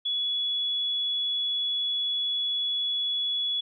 sine tone, 3391 Hz, G#7, 35 cents sharp, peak -25 dBFS, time 0.05-3.61 s, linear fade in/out 10 ms, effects none

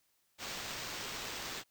blue noise with sample-and-hold, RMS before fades -42 dBFS, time 0.38-1.64 s, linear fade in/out 50 ms, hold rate 11025 Hz, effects white hiss -75 dBFS RMS until 1.7 s

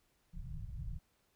pink low-pass noise, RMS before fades -43 dBFS, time 0.33-0.99 s, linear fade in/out 10 ms, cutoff 170 Hz, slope 96 dB/octave, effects pink hiss -75 dBFS RMS until 1.35 s

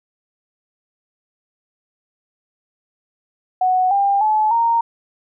sine tone with pitch steps, 740 / 797.7 / 859.9 / 927 Hz, F#5 / G5 / A5 / A#5, 0 / +30 / -40 / -10 cents, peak -13 dBFS, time 3.61-4.81 s, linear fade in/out 5 ms, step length 300 ms, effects none

